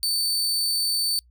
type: tone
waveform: sawtooth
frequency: 4542 Hz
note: C#8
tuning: 41 cents sharp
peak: -19 dBFS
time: 0.03-1.19 s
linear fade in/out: 0 ms
effects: noise-tail reverb RT60 0.1 s tail -26 dB re dry + added 60 Hz sine -53 dBFS peak until 1.3 s